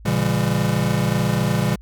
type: chord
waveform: square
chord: A# diminished seventh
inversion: none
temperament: just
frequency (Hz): 116.54 / 139.85 / 167.82 / 201.4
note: A#2 / C#3 / E3 / G3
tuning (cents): 0 / +16 / +31 / +47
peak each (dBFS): -24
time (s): 0.05-1.76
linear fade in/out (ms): 10
effects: added 54 Hz sine -39 dBFS peak until 1.81 s